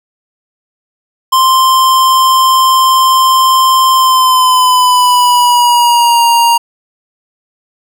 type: tone with pitch glide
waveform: square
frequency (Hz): 1046.5 to 937.7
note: C6 to A#5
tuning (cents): 0 to +10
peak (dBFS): -6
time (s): 1.32-6.58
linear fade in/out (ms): 10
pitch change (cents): -190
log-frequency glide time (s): 3.94-6.24
effects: none